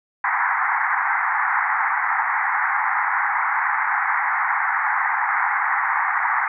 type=band-pass noise; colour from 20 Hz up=pink; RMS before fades=-21 dBFS; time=0.24-6.48 s; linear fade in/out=2 ms; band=790 to 2100 Hz; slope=96 dB/octave; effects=none